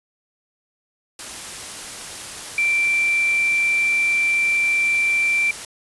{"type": "tone in noise", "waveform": "sine", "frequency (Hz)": 2348, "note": "D7", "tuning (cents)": -1, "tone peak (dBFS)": -16, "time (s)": [2.58, 5.51], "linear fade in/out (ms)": 2, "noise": "white", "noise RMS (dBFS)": -33, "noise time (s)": [1.19, 5.65], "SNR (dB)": 14, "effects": ["resampled to 24000 Hz"]}